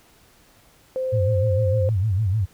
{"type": "tone with pitch glide", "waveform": "sine", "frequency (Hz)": [519, 522.9], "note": ["C5", "C5"], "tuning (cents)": [-14, -1], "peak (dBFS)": -22, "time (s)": [0.96, 1.89], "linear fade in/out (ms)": 0, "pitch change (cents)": 13, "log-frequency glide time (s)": [1.15, 1.42]}
{"type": "tone with vibrato", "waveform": "sine", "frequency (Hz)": 101, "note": "G#2", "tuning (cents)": -48, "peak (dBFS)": -18, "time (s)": [1.12, 2.46], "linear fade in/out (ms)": 20, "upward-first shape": "sine", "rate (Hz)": 6.6, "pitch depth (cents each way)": 190}
{"effects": ["pink hiss -55 dBFS RMS until 2.53 s"]}